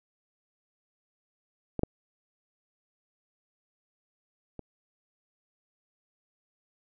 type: clicks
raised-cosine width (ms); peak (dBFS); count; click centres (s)
2; -17 / -11 / -26; 3; 1.793 / 1.834 / 4.593
effects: none